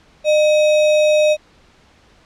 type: tone with sample-and-hold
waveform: sine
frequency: 608 Hz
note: D#5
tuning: 40 cents flat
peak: -10 dBFS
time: 0.24-1.37 s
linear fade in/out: 50 ms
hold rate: 3150 Hz
effects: pink hiss -51 dBFS RMS until 2.25 s + low-pass 5000 Hz 12 dB/octave